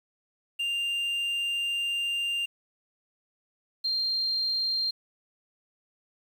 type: tone pair in turn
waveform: triangle / sine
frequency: 2794 / 4186 Hz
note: F7 / C8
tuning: 0 / 0 cents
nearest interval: perfect fifth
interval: 700 cents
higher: second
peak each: -25 dBFS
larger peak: neither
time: 0.59-2.46 / 3.84-4.91 s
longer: first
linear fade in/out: 10 ms
effects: 9-bit